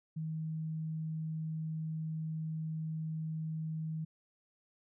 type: tone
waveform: sine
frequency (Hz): 158.5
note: D#3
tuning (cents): +32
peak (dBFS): -35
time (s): 0.16-4.05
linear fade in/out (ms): 10
effects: none